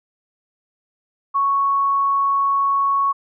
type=tone; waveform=sine; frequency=1108.7 Hz; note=C#6; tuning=in tune; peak=-15 dBFS; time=1.34-3.13 s; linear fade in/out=20 ms; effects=none